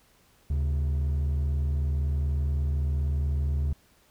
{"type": "tone pair together", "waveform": "triangle", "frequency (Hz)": [73.56, 134.6], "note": ["D2", "C3"], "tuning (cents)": [3, 49], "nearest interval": "minor seventh", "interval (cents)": 1046, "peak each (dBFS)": [-21, -30], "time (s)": [0.5, 3.73], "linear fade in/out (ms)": 5, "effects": ["tanh soft clip ceiling -19 dBFS", "pink hiss -62 dBFS RMS until 4.1 s"]}